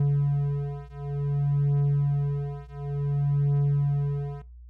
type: beating tone pair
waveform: triangle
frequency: 142.2 / 142.76 Hz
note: C#3 / D3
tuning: +45 / -49 cents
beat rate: 0.56 Hz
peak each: -23 dBFS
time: 0-4.42 s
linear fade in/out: 5 ms
effects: noise-tail reverb RT60 0.3 s tail -21 dB re dry + added 60 Hz sine -43 dBFS peak until 4.69 s